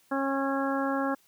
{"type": "harmonic tone with a mistuned harmonic", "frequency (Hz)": 272.7, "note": "C#4", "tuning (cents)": -28, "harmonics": [1, 2, 3, 4, 5, 6], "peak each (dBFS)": [-29, -32, -34, -35, -36, -37], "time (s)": [0.11, 1.15], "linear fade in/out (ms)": 10, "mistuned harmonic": 6, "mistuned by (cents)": 17, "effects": ["white hiss -64 dBFS RMS until 1.27 s"]}